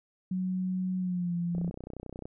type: tone with pitch glide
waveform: sine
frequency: 185 to 172.61 Hz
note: F#3 to F3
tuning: 0 to -20 cents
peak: -28 dBFS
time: 0.31-1.7 s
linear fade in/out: 5 ms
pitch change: -120 cents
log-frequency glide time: 0.98-1.35 s
type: click train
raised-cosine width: 2 ms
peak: -27 dBFS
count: 23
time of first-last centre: 1.55-2.255 s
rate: 31.2 Hz
effects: none